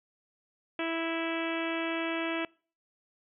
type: harmonic tone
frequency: 329.4 Hz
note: E4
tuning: 1 cent flat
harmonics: 1 / 2 / 3 / 4 / 5 / 6 / 7 / 8 / 9 / 10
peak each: -33 / -36 / -42 / -41 / -41 / -43 / -41 / -40 / -46 / -46 dBFS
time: 0.79-2.45 s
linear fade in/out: 2 ms
effects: noise-tail reverb RT60 0.4 s tail -25 dB re dry